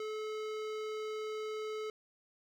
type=tone with hard clipping; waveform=sine; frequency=431.5 Hz; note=A4; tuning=34 cents flat; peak=-39 dBFS; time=0-1.9 s; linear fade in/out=2 ms; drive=18 dB; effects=none